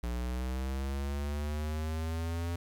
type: linear sweep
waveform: square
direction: up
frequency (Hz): 59 to 86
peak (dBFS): -33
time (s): 0.03-2.56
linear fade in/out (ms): 5
effects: 10-bit